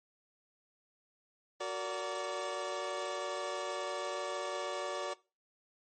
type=chord; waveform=25% pulse; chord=Gb augmented; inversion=none; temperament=just; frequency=370 / 462.5 / 578.1 Hz; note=Gb4 / Bb4 / D5; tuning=0 / -14 / -27 cents; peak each=-37 / -39 / -34 dBFS; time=1.6-5.14 s; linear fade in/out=10 ms; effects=noise-tail reverb RT60 0.3 s tail -20 dB re dry + MP3 32 kbps